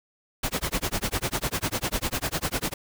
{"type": "noise with tremolo", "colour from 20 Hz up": "pink", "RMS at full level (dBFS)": -25, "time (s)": [0.43, 2.74], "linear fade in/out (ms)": 5, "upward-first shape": "sine", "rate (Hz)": 10, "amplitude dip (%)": 100, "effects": []}